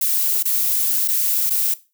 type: noise with dropouts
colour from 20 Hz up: violet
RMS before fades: -19 dBFS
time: 0.01-1.74 s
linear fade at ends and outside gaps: 5 ms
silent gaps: 0.428-0.453 / 1.077-1.084 / 1.497-1.505 s
effects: noise-tail reverb RT60 0.3 s tail -18 dB re dry